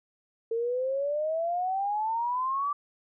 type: exponential sweep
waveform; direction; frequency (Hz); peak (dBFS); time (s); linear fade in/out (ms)
sine; up; 450 to 1172; -26; 0.51-2.73; 5
effects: none